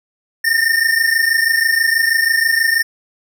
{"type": "tone pair together", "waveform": "square", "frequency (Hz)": [1802, 1828.2], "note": ["A6", "A#6"], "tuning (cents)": [41, -34], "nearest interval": "unison", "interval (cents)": 25, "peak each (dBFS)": -16, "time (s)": [0.44, 2.83], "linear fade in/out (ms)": 10, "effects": []}